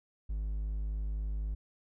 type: tone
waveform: triangle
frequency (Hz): 51.91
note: G#1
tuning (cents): 0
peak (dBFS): -30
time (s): 0.29-1.55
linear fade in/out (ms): 10
effects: none